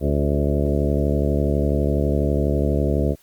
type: harmonic tone with a mistuned harmonic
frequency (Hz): 72.1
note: D2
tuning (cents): -31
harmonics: 1 / 2 / 3 / 4 / 5 / 6 / 7 / 8 / 9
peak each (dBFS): -21 / -24 / -26 / -27 / -28 / -29 / -29 / -30 / -31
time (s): 0-3.16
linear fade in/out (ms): 50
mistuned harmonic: 6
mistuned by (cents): -26
effects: white hiss -56 dBFS RMS until 3.22 s + Opus 32 kbps